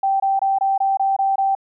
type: tone bursts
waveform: sine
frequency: 780 Hz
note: G5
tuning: 9 cents flat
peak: -15 dBFS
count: 8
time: 0.03-1.551 s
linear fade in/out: 5 ms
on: 170 ms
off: 23 ms
effects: none